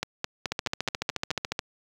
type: two click trains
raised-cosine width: 0.2 ms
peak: -10 / -10 dBFS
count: 7 / 16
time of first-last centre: 0.03-1.312 / 0.52-1.591 s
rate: 4.68 / 14 Hz
effects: high-pass 60 Hz 12 dB/octave + 8-bit